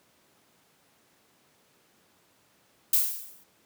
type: noise with exponential decay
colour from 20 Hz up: violet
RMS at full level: -19 dBFS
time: 2.93-3.44 s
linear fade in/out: 5 ms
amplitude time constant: 110 ms
effects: pink hiss -64 dBFS RMS until 3.65 s + high-pass 150 Hz 12 dB/octave